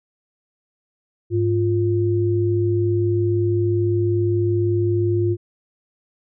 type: tone pair together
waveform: sine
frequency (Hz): 103.83 / 349.2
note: G#2 / F4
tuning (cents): 0 / 0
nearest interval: octave + major sixth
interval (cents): 2100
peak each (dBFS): -19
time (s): 1.3-5.37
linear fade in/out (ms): 50
effects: none